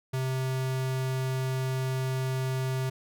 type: tone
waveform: square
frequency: 130.81 Hz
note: C3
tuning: in tune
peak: -28 dBFS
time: 0.13-2.9 s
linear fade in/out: 10 ms
effects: none